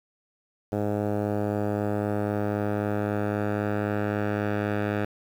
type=tone with low-pass filter sweep; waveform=10% pulse; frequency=103.83 Hz; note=G#2; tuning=in tune; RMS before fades=-27 dBFS; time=0.72-5.05 s; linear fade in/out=5 ms; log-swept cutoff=780 to 2000 Hz; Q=1.1; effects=8-bit